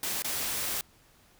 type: noise with dropouts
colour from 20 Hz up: white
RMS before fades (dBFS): -32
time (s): 0.03-0.81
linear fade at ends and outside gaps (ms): 1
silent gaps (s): 0.222-0.245
effects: pink hiss -61 dBFS RMS until 1.39 s